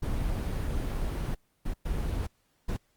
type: noise bursts at uneven times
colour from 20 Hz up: brown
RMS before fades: -30 dBFS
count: 4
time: 0.02-1.35 / 1.65-1.74 / 1.85-2.27 / 2.68-2.77 s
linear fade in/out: 10 ms
effects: pink hiss -71 dBFS RMS until 2.96 s + Opus 24 kbps